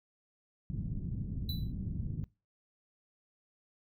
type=low-pass noise; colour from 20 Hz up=white; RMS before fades=-37 dBFS; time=0.7-2.24 s; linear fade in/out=0 ms; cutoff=180 Hz; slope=24 dB/octave
type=tone with exponential decay; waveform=square; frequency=3969 Hz; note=B7; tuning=8 cents sharp; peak=-36 dBFS; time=1.49-1.72 s; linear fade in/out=2 ms; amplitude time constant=48 ms
effects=noise-tail reverb RT60 0.3 s tail -23 dB re dry